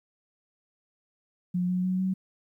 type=tone with pitch steps; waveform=sine; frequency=179.1 / 182.02 / 184.99 / 188 Hz; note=F3 / F#3 / F#3 / F#3; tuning=+44 / -28 / 0 / +28 cents; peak=-24 dBFS; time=1.54-2.14 s; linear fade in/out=10 ms; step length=150 ms; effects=11-bit